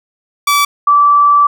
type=tone pair in turn; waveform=sawtooth / sine; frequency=1153 / 1160.3 Hz; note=D6 / D6; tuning=-32 / -21 cents; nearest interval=unison; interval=11 cents; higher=second; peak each=-5 dBFS; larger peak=neither; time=0.47-0.65 / 0.87-1.47 s; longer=second; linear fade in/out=5 ms; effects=none